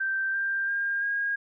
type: tone with pitch steps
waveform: sine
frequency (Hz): 1564 / 1585.8 / 1608 / 1630.4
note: G6 / G6 / G6 / G#6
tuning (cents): -4 / +20 / +44 / -32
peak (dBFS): -25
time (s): 0-1.36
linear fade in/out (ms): 10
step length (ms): 340
effects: none